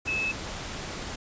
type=tone in noise; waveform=sine; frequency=2600 Hz; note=E7; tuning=24 cents flat; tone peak=-26 dBFS; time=0.07-0.32 s; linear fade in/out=10 ms; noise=pink; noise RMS=-36 dBFS; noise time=0.05-1.16 s; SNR=+7 dB; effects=resampled to 16000 Hz